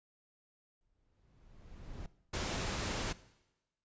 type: noise with exponential growth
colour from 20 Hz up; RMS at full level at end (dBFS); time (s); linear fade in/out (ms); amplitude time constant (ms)
brown; -41; 0.81-2.06; 1; 270
type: noise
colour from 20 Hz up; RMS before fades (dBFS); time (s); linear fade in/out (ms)
pink; -37; 2.33-3.13; 10
effects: noise-tail reverb RT60 1.0 s tail -19 dB re dry + resampled to 16000 Hz